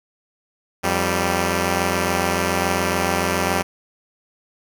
5% pulse tone pair together, 87.1 / 195.41 Hz, F2 / G3, -4 / -5 cents, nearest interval octave + major second, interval 1399 cents, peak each -10 dBFS, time 0.83-3.63 s, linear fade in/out 20 ms, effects none

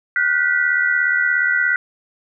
sine tone cluster, 1443 / 1520 / 1960 Hz, F#6 / F#6 / B6, -44 / +46 / -14 cents, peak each -19 dBFS, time 0.16-1.76 s, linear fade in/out 2 ms, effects none

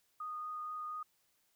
sine tone with vibrato, 1235 Hz, D#6, 13 cents flat, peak -39 dBFS, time 0.2-1.03 s, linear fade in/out 5 ms, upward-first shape triangle, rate 4.2 Hz, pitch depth 10 cents each way, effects white hiss -75 dBFS RMS until 1.55 s

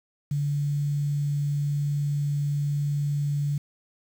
sine tone with quantisation, 144.5 Hz, D3, 28 cents flat, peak -23 dBFS, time 0.31-3.58 s, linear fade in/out 5 ms, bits 8, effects none

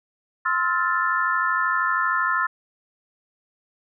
sine chord, F major seventh, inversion second, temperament equal with one note detuned, 1046.5 / 1304.1 / 1396.9 / 1760 Hz, C6 / E6 / F6 / A6, 0 / -19 / 0 / 0 cents, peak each -25 dBFS, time 0.45-2.47 s, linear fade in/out 10 ms, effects none

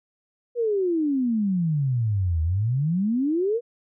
sine exponential two-way sweep, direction down then up, 491.5 to 77.78 to 491.5 Hz, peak -20 dBFS, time 0.55-3.61 s, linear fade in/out 50 ms, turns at 2.42 s, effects none

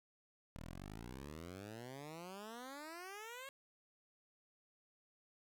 10% pulse exponential sweep, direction up, 37.88 to 554.4 Hz, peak -40 dBFS, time 0.56-3.49 s, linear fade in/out 0 ms, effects 12-bit

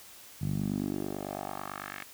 10% pulse tone with band-pass filter sweep, 49 Hz, G1, in tune, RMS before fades -35 dBFS, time 0.41-2.04 s, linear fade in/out 10 ms, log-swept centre 130 to 2100 Hz, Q 2.2, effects white hiss -51 dBFS RMS until 2.13 s

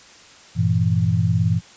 sine chord, E diminished, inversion first, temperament equal, 98 / 116.54 / 164.81 Hz, G2 / Bb2 / E3, 0 / 0 / 0 cents, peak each -20 dBFS, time 0.55-1.61 s, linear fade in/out 50 ms, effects white hiss -46 dBFS RMS until 1.76 s + resampled to 16000 Hz

